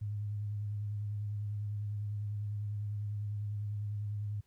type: tone with vibrato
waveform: sine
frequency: 103.83 Hz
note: G#2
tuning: in tune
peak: -34 dBFS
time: 0.01-4.41 s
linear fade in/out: 10 ms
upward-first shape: sine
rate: 10 Hz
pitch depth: 29 cents each way
effects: pink hiss -75 dBFS RMS until 4.46 s